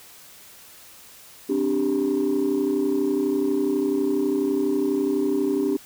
sine chord, C suspended second, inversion none, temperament equal, 261.6 / 293.7 / 392 Hz, C4 / D4 / G4, 0 / 0 / 0 cents, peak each -25 / -22 / -22 dBFS, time 1.49-5.77 s, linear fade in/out 10 ms, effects tanh soft clip ceiling -15 dBFS + white hiss -47 dBFS RMS until 5.85 s

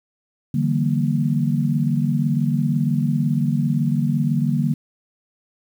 sine chord, E half-diminished seventh, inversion third, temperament equal with one note detuned, 146.83 / 164.81 / 192.63 / 233.1 Hz, D3 / E3 / G3 / Bb3, 0 / 0 / -30 / 0 cents, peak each -20 / -25 / -25 / -22 dBFS, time 0.54-4.74 s, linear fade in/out 5 ms, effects 8-bit

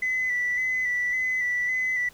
sine tone with vibrato, 1995 Hz, B6, 17 cents sharp, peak -22 dBFS, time 0.02-2.09 s, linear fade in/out 5 ms, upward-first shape square, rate 1.8 Hz, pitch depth 25 cents each way, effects tanh soft clip ceiling -19 dBFS + pink hiss -53 dBFS RMS until 2.13 s

